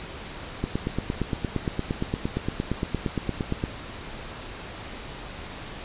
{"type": "click train", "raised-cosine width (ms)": 3, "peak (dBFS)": -12, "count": 27, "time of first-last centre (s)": [0.64, 3.639], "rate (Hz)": 8.67, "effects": ["pink hiss -38 dBFS RMS until 5.84 s", "resampled to 8000 Hz"]}